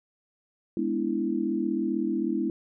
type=chord; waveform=sine; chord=E dominant seventh; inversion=first; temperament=equal; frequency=207.7 / 246.9 / 293.7 / 329.6 Hz; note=G#3 / B3 / D4 / E4; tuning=0 / 0 / 0 / 0 cents; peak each=-31 / -31 / -32 / -28 dBFS; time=0.77-2.5 s; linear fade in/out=2 ms; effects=none

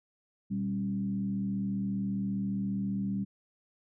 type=tone with frequency modulation; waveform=sine; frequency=196 Hz; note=G3; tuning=in tune; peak=-29 dBFS; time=0.5-3.25 s; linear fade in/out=20 ms; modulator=74.9 Hz; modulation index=0.63; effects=none

